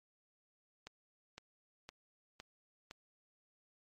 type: click train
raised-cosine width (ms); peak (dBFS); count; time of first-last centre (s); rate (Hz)
0.2; -30; 5; 0.87-2.911; 1.96
effects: MP3 64 kbps